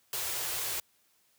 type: band-stop noise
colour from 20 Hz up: white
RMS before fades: -34 dBFS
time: 0.13-0.8 s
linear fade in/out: 2 ms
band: 150 to 320 Hz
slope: 96 dB/octave
effects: white hiss -69 dBFS RMS until 1.38 s + high-pass 60 Hz 12 dB/octave